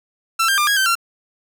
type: tone with pitch steps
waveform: sawtooth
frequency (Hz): 1340 / 1591 / 1197 / 1650 / 1550 / 1369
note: E6 / G6 / D6 / G#6 / G6 / F6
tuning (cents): +28 / +25 / +33 / -12 / -20 / -35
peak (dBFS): -11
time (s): 0.39-0.954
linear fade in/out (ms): 10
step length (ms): 94
effects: none